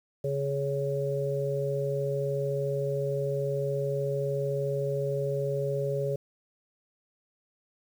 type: harmonic tone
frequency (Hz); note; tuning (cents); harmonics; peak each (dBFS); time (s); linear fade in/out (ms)
139.5; C#3; +11; 1 / 3 / 4; -31 / -31 / -31; 0.24-6.16; 5
effects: 9-bit